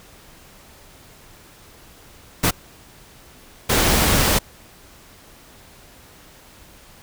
pink noise bursts at uneven times, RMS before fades -17 dBFS, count 2, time 2.43-2.51 / 3.69-4.39 s, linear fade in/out 10 ms, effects pink hiss -47 dBFS RMS until 7.02 s

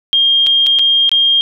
sine tone with dropouts, 3218 Hz, G7, 45 cents sharp, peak -8 dBFS, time 0.13-1.41 s, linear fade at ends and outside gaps 0 ms, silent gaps 0.465-0.469 / 0.664-0.668 / 0.788-0.793 / 1.093-1.116 s, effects none

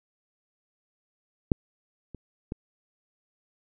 clicks, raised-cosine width 3 ms, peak -7 / -27 / -19 dBFS, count 3, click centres 1.518 / 2.147 / 2.521 s, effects none

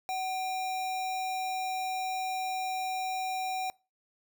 sine tone with sample-and-hold, 751 Hz, F#5, 26 cents sharp, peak -30 dBFS, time 0.09-3.7 s, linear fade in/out 0 ms, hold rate 3150 Hz, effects noise-tail reverb RT60 0.3 s tail -24 dB re dry

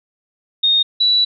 sine tone pair in turn, 3698 / 3940 Hz, A#7 / B7, -15 / -5 cents, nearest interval minor second, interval 110 cents, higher second, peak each -11 dBFS, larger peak neither, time 0.63-0.83 / 1-1.25 s, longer second, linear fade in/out 10 ms, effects none

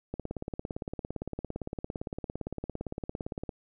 click train, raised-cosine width 2 ms, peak -21 dBFS, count 60, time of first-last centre 0.14-3.492 s, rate 17.6 Hz, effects none

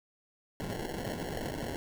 white noise with sample-and-hold, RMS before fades -37 dBFS, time 0.6-1.76 s, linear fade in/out 0 ms, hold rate 1225 Hz, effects none

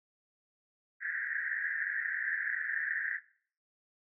pink band-pass noise, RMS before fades -35 dBFS, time 1-3.2 s, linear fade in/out 50 ms, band 1600 to 1900 Hz, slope 96 dB/octave, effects noise-tail reverb RT60 0.5 s tail -18 dB re dry

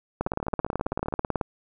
two click trains, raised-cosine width 1 ms, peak -20 / -11 dBFS, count 15 / 23, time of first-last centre 0.27-1.191 / 0.21-1.412 s, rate 15.2 / 18.3 Hz, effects none

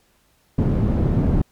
white low-pass noise, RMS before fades -18 dBFS, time 0.58-1.42 s, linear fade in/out 5 ms, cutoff 190 Hz, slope 12 dB/octave, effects pink hiss -61 dBFS RMS until 1.51 s + MP3 96 kbps

